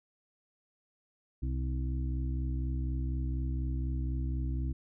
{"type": "harmonic tone", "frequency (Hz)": 64.1, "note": "C2", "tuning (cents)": -35, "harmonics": [1, 2, 4, 5], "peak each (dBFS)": [-31, -37, -43, -45], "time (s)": [1.42, 4.73], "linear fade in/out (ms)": 10, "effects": []}